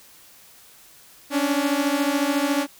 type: beating tone pair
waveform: sawtooth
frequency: 277.2 / 291.2 Hz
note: C#4 / D4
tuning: 0 / -15 cents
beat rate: 14 Hz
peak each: -19 dBFS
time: 1.3-2.67 s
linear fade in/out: 50 ms
effects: white hiss -50 dBFS RMS until 2.79 s